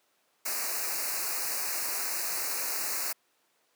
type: band-stop noise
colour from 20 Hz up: white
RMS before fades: -32 dBFS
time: 0.45-3.13 s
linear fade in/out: 10 ms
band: 2700 to 4100 Hz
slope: 96 dB/octave
effects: pink hiss -70 dBFS RMS until 3.75 s + high-pass 400 Hz 12 dB/octave